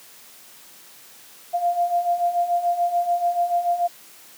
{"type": "beating tone pair", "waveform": "sine", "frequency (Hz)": [693, 699.9], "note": ["F5", "F5"], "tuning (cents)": [-14, 4], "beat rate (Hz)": 6.9, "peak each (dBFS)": [-25, -20], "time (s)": [1.53, 3.88], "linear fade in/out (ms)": 20, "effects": ["white hiss -47 dBFS RMS until 4.37 s", "high-pass 150 Hz 12 dB/octave"]}